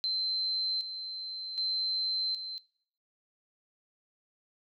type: tone with tremolo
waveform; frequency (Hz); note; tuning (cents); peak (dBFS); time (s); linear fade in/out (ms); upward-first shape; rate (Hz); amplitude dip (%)
sine; 4096; C8; -38; -28; 0.04-2.58; 0; square; 0.65; 60
effects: noise-tail reverb RT60 0.7 s tail -23 dB re dry